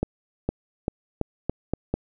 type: accelerating click train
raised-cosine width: 2 ms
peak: -10 dBFS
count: 7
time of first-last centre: 0.03-1.94 s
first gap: 460 ms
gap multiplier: 0.85
effects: none